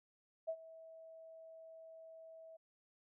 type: tone with ADSR envelope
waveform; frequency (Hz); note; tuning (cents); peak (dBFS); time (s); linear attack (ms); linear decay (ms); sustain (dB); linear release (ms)
sine; 649; E5; -27; -35; 0.47-2.57; 21; 65; -18; 11
effects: none